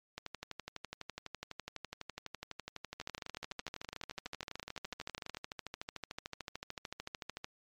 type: two click trains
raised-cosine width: 0.2 ms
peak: -24 / -23 dBFS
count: 63 / 61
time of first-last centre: 0.18-5.347 / 3-7.444 s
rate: 12 / 13.5 Hz
effects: MP3 96 kbps